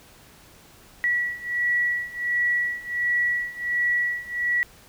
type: beating tone pair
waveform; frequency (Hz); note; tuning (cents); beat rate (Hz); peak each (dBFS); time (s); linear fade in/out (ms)
sine; 1937 / 1938.4; B6 / B6; -34 / -33; 1.4; -26 / -24; 1.04-4.63; 0
effects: pink hiss -51 dBFS RMS until 4.88 s